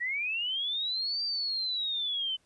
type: linear two-way sweep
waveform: sine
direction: up then down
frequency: 1885 to 4714 to 3019 Hz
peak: -29 dBFS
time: 0-2.37 s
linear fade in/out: 20 ms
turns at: 1.23 s
effects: pink hiss -69 dBFS RMS until 2.45 s + resampled to 24000 Hz